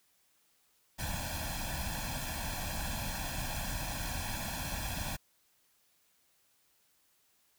pink noise with comb filter, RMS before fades -37 dBFS, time 0.98-5.17 s, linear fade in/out 20 ms, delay 1.2 ms, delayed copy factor +0.95, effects white hiss -71 dBFS RMS until 7.58 s

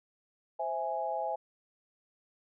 sine chord, C augmented, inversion none, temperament equal, 523.3 / 659.3 / 830.6 Hz, C5 / E5 / G#5, 0 / 0 / 0 cents, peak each -38 / -35 / -34 dBFS, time 0.59-1.36 s, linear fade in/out 10 ms, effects none

